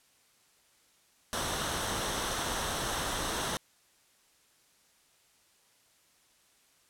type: noise with comb filter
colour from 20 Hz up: pink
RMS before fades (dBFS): -33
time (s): 1.33-3.57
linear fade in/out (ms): 0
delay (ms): 0.42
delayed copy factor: -0.5
effects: white hiss -66 dBFS RMS until 6.89 s + low-pass 11000 Hz 12 dB/octave